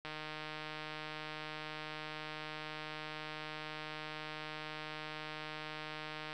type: click train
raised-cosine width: 0.3 ms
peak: -27 dBFS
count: 968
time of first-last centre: 0.05-6.329 s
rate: 154 Hz
effects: none